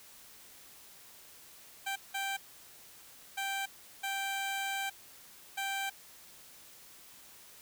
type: tone bursts at uneven times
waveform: 15% pulse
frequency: 784 Hz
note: G5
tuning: in tune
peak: -27 dBFS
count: 5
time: 1.86-1.96 / 2.14-2.37 / 3.37-3.66 / 4.03-4.9 / 5.57-5.9 s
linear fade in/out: 10 ms
effects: white hiss -55 dBFS RMS until 7.61 s